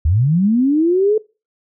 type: linear sweep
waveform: sine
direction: up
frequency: 69.3 to 439.7 Hz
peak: -11 dBFS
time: 0.05-1.18 s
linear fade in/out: 5 ms
effects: noise-tail reverb RT60 0.3 s tail -22 dB re dry